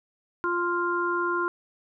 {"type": "harmonic tone", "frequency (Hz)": 349.2, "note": "F4", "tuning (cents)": 0, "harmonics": [1, 3, 4], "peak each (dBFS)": [-28, -28, -28], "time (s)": [0.44, 1.48], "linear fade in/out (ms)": 0, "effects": []}